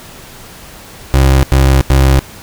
30% pulse tone bursts, 66.9 Hz, C2, 39 cents sharp, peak -3 dBFS, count 3, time 1.14-2.192 s, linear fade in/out 0 ms, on 290 ms, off 91 ms, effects pink hiss -34 dBFS RMS until 2.42 s

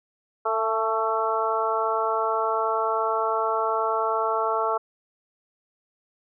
harmonic tone with a mistuned harmonic, 222.6 Hz, A3, 20 cents sharp, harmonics 2 / 3 / 4 / 5 / 6, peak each -28 / -28 / -28 / -28 / -28 dBFS, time 0.45-4.78 s, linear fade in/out 10 ms, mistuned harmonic 4, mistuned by -22 cents, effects none

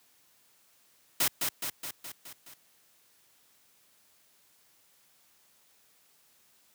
white noise with echo, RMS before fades -26 dBFS, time 1.2-1.28 s, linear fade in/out 5 ms, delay 210 ms, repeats 6, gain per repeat -4 dB, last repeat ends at 2.54 s, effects white hiss -65 dBFS RMS until 6.74 s + high-pass 80 Hz 12 dB/octave

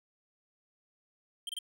square tone bursts, 3145 Hz, G7, 5 cents sharp, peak -36 dBFS, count 3, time 1.47-1.588 s, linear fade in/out 2 ms, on 22 ms, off 26 ms, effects none

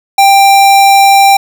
square tone, 789 Hz, G5, 11 cents sharp, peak -3 dBFS, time 0.18-1.37 s, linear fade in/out 5 ms, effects none

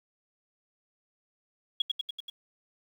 sine tone with echo, 3322 Hz, G#7, in tune, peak -22 dBFS, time 1.8-1.82 s, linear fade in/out 5 ms, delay 96 ms, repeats 5, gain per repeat -3 dB, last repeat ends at 2.3 s, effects 9-bit

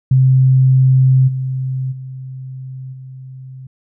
sine tone with level steps, 130.81 Hz, C3, in tune, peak -7 / -17 / -26 / -30 dBFS, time 0.11-3.67 s, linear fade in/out 5 ms, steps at 1.27 / 1.91 / 2.92 s, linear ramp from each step 20 ms, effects none

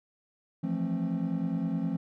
triangle chord, F major seventh, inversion third, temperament equal with one note detuned, 164.81 / 174.61 / 220 / 266.8 Hz, E3 / F3 / A3 / C4, 0 / 0 / 0 / +34 cents, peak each -33 / -29 / -32 / -31 dBFS, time 0.63-1.97 s, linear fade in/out 10 ms, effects tanh soft clip ceiling -19 dBFS

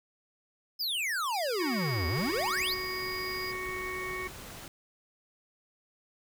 square exponential two-way sweep, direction down then up, 5270 to 77.78 to 5270 Hz, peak -30 dBFS, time 0.79-2.75 s, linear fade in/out 20 ms, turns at 2.07 s
square tone, 4880 Hz, D#8, 34 cents flat, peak -39 dBFS, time 1.33-3.52 s, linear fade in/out 10 ms
harmonic tone, 370.6 Hz, F#4, 3 cents sharp, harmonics 1 / 3 / 5 / 6, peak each -39 / -40 / -41 / -38 dBFS, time 1.59-4.28 s, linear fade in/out 10 ms
pink noise, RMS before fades -45 dBFS, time 2.17-4.68 s, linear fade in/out 2 ms
effects none

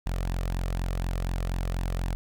sawtooth tone with flanger, 44.24 Hz, F1, 23 cents sharp, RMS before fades -29 dBFS, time 0.06-2.15 s, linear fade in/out 0 ms, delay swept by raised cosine 1.1 to 1.67 ms, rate 4 Hz, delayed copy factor +0.5, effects none

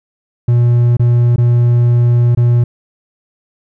triangle tone with dropouts, 120.1 Hz, B2, 48 cents flat, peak -5 dBFS, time 0.48-2.64 s, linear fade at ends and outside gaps 5 ms, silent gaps 0.969-0.995 / 1.361-1.38 / 2.35-2.372 s, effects none

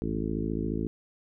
harmonic tone with a mistuned harmonic, 54.3 Hz, A1, 22 cents flat, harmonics 1 / 2 / 3 / 4 / 5 / 6 / 7 / 8, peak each -36 / -39 / -35 / -34 / -35 / -35 / -39 / -39 dBFS, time 0.02-0.87 s, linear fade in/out 0 ms, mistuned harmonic 2, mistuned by -64 cents, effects none

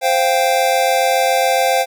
square chord, C suspended fourth, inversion none, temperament just, 523.3 / 697.7 / 784.9 Hz, C5 / F5 / G5, 0 / -2 / +2 cents, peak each -18 dBFS, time 0.01-1.86 s, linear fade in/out 50 ms, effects none

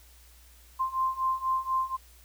sine beating tone pair, 1045 / 1049.1 Hz, C6 / C6, -2 / +4 cents, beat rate 4.1 Hz, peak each -30 / -28 dBFS, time 0.79-1.97 s, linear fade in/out 20 ms, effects added 60 Hz sine -54 dBFS peak until 2.24 s + white hiss -58 dBFS RMS until 2.24 s

